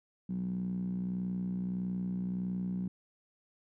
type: tone with band-pass filter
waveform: 10% pulse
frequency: 61.6 Hz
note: B1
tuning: 4 cents flat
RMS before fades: -35 dBFS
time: 0.29-2.88 s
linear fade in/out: 5 ms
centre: 190 Hz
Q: 7.9
effects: none